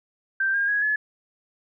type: tone with pitch steps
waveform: sine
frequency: 1568 / 1613.9 / 1661.2 / 1709.9 Hz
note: G6 / G6 / G#6 / A6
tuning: 0 / +50 / 0 / -50 cents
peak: -20 dBFS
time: 0.4-0.96 s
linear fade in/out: 5 ms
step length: 140 ms
effects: none